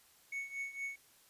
triangle tone with tremolo, 2217 Hz, C#7, in tune, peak -34 dBFS, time 0.32-0.96 s, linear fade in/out 5 ms, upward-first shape triangle, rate 4.3 Hz, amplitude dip 85%, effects white hiss -65 dBFS RMS until 1.29 s + resampled to 32000 Hz

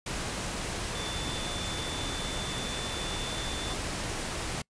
sine tone in noise, 3520 Hz, A7, in tune, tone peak -38 dBFS, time 0.95-3.74 s, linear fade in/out 5 ms, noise pink, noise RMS -34 dBFS, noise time 0.06-4.62 s, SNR -7 dB, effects noise-tail reverb RT60 0.1 s tail -26 dB re dry + resampled to 22050 Hz

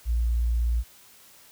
sine tone, 58.27 Hz, A#1, in tune, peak -21 dBFS, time 0.05-0.84 s, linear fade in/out 50 ms, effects white hiss -53 dBFS RMS until 1.51 s

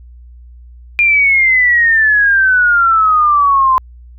sine exponential sweep, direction down, 2416 to 1028 Hz, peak -7 dBFS, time 0.99-3.78 s, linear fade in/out 0 ms, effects added 60 Hz sine -34 dBFS peak until 4.18 s

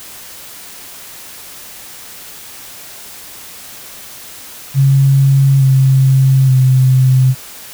sine tone with pitch steps, 136.6 / 133.4 / 129.9 Hz, C#3 / C3 / C3, -25 / +34 / -12 cents, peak -6 dBFS, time 4.74-7.35 s, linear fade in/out 50 ms, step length 870 ms, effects white hiss -33 dBFS RMS until 7.73 s

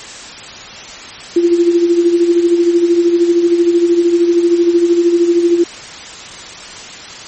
sine tone with tremolo, 343.8 Hz, F4, 27 cents flat, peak -5 dBFS, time 1.36-5.64 s, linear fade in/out 5 ms, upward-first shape sine, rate 13 Hz, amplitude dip 60%, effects white hiss -30 dBFS RMS until 7.27 s + MP3 32 kbps

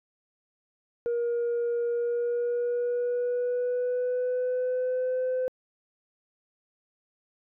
sine tone with pitch glide, 473.8 to 510.7 Hz, A#4 to C5, +28 to -42 cents, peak -23 dBFS, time 1.06-5.48 s, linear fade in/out 0 ms, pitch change +130 cents, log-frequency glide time 1.89-5.22 s, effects tanh soft clip ceiling -23 dBFS

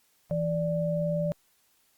sine tone pair together, 164.81 / 587.3 Hz, E3 / D5, 0 / 0 cents, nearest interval octave + minor seventh, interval 2200 cents, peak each -28 dBFS, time 0.31-1.32 s, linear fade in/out 0 ms, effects white hiss -67 dBFS RMS until 1.97 s + Opus 48 kbps

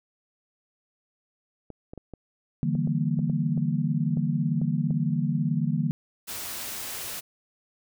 clicks, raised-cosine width 2 ms, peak -26 dBFS, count 12, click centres 1.703 / 1.935 / 1.977 / 2.137 / 2.752 / 2.874 / 3.191 / 3.298 / 3.576 / 4.172 / 4.616 / 4.907 s
sine chord, E half-diminished seventh, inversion third, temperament equal, 146.83 / 164.81 / 196 / 233.1 Hz, D3 / E3 / G3 / Bb3, 0 / 0 / 0 / 0 cents, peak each -27 / -27 / -32 / -29 dBFS, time 2.63-5.91 s, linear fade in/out 0 ms
white noise, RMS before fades -35 dBFS, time 6.27-7.21 s, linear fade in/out 20 ms
effects none

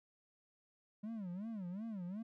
triangle tone with vibrato, 200.2 Hz, G3, 37 cents sharp, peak -39 dBFS, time 1.03-2.23 s, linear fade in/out 10 ms, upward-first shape sine, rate 2.7 Hz, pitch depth 240 cents each way, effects none

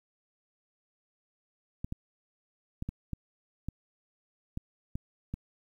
clicks, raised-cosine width 5 ms, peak -22 dBFS, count 9, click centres 1.845 / 1.924 / 2.824 / 2.89 / 3.133 / 3.686 / 4.574 / 4.955 / 5.34 s, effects 10-bit

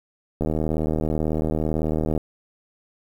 click train, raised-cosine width 2 ms, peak -11 dBFS, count 139, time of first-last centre 0.41-2.177 s, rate 78.1 Hz, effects 8-bit

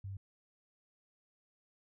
sine tone, 97.6 Hz, G2, 7 cents flat, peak -40 dBFS, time 0.04-0.17 s, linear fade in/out 5 ms, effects none

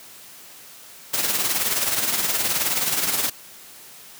white noise with tremolo, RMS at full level -20 dBFS, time 1.13-3.3 s, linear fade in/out 10 ms, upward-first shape triangle, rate 19 Hz, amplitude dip 60%, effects white hiss -44 dBFS RMS until 4.19 s + high-pass 100 Hz 12 dB/octave

